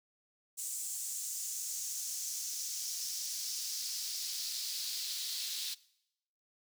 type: noise with high-pass filter sweep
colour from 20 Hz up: pink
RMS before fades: -39 dBFS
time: 0.57-5.75 s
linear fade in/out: 20 ms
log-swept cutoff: 7700 to 4000 Hz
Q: 2.7
effects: noise-tail reverb RT60 0.8 s tail -21 dB re dry